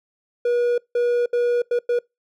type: tone bursts at uneven times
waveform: triangle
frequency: 482 Hz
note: B4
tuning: 42 cents flat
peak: -15 dBFS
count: 5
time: 0.45-0.78 / 0.95-1.26 / 1.33-1.62 / 1.71-1.79 / 1.89-1.99 s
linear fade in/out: 5 ms
effects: noise-tail reverb RT60 0.2 s tail -25 dB re dry